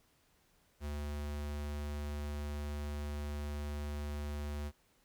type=tone; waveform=square; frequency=73.42 Hz; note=D2; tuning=in tune; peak=-38 dBFS; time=0.8-4.72 s; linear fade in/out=50 ms; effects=pink hiss -71 dBFS RMS until 5.04 s